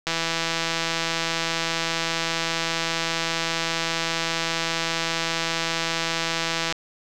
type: click train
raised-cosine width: 0.2 ms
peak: -7 dBFS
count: 1099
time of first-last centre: 0.07-6.725 s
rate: 165 Hz
effects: none